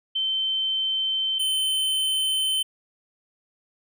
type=tone pair in turn; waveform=sine / square; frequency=3093 / 3073 Hz; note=G7 / G7; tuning=-24 / -35 cents; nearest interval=unison; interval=11 cents; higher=first; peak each=-22 dBFS; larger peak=neither; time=0.15-1.39 / 1.39-2.63 s; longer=neither; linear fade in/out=10 ms; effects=none